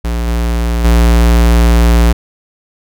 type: tone with level steps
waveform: square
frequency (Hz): 58.27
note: A#1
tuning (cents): 0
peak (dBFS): -14 / -12 / -6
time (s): 0.04-2.13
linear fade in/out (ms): 10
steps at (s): 0.27 / 0.84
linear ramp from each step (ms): 10
effects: none